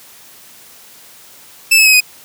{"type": "tone with pitch steps", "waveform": "sawtooth", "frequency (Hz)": [2637, 2590, 2544, 2499], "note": ["E7", "E7", "D#7", "D#7"], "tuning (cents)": [0, -31, 38, 7], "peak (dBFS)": -3, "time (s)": [1.71, 2.006], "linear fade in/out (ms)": 10, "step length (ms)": 74, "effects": ["white hiss -41 dBFS RMS until 2.24 s", "high-pass 80 Hz 12 dB/octave"]}